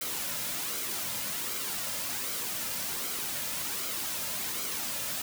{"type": "noise with flanger", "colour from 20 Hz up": "white", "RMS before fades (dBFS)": -34, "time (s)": [0.01, 5.22], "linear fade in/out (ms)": 5, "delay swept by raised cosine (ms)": [1.1, 2.7], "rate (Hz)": 1.3, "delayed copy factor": -0.5, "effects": []}